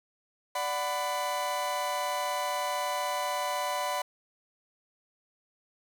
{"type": "chord", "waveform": "40% pulse", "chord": "B minor", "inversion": "first", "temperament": "equal with one note detuned", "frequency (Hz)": [587.3, 740, 998.7], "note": ["D5", "F#5", "B5"], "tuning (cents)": [0, 0, 19], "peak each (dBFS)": [-34, -34, -31], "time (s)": [0.55, 4.02], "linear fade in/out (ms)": 5, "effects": []}